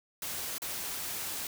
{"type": "noise with dropouts", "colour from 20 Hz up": "white", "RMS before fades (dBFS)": -37, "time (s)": [0.22, 1.47], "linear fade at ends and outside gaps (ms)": 2, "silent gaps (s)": [0.582, 0.619], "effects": []}